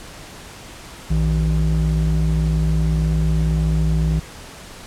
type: ring-modulated tone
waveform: triangle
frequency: 109.2 Hz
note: A2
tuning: 13 cents flat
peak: -10 dBFS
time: 1.1-4.2 s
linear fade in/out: 10 ms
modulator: 49.1 Hz
effects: pink hiss -38 dBFS RMS until 4.86 s + low-pass 10000 Hz 12 dB/octave